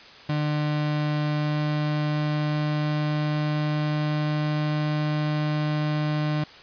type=tone with pitch glide; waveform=35% pulse; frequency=150 to 151.22 Hz; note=D3 to D#3; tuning=+37 to -49 cents; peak=-21 dBFS; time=0.29-6.44 s; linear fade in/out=5 ms; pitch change=+14 cents; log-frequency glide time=0.98-4.82 s; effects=white hiss -46 dBFS RMS until 6.62 s + resampled to 11025 Hz